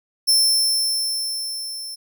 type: tone with level ramp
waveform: sawtooth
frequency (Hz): 5340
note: E8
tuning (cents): +22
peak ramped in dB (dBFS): -10 to -28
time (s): 0.27-1.96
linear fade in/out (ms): 20
effects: none